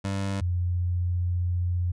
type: tone pair in turn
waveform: 25% pulse / sine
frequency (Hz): 98.2 / 88.5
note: G2 / F2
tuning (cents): +4 / +23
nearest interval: major second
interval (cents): 181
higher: first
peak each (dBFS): -23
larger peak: neither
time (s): 0.04-0.41 / 0.41-1.92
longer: second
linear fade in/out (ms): 10
effects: resampled to 22050 Hz